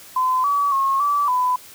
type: tone with pitch steps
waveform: sine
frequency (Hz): 1022 / 1142 / 1085 / 1155 / 1001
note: C6 / D6 / C#6 / D6 / B5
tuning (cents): -41 / -49 / -37 / -29 / +23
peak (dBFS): -16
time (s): 0.16-1.56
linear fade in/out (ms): 5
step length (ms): 280
effects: white hiss -43 dBFS RMS until 1.74 s